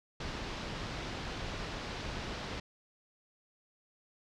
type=low-pass noise; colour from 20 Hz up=pink; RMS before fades=-40 dBFS; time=0.2-2.6 s; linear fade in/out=5 ms; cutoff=5200 Hz; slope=24 dB/octave; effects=none